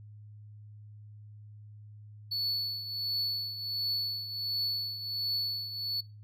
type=tone with tremolo; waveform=triangle; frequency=4435 Hz; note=C#8; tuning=in tune; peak=-26 dBFS; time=2.31-6.01 s; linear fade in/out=10 ms; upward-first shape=triangle; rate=1.4 Hz; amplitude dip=70%; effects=noise-tail reverb RT60 0.3 s tail -23 dB re dry + added 105 Hz sine -47 dBFS peak until 6.23 s